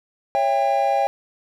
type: chord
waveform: triangle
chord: C# diminished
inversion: none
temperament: just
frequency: 554.4 / 665.2 / 798.3 Hz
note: C#5 / E5 / G5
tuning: 0 / +16 / +31 cents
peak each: -21 / -22 / -17 dBFS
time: 0.35-1.07 s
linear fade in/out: 0 ms
effects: none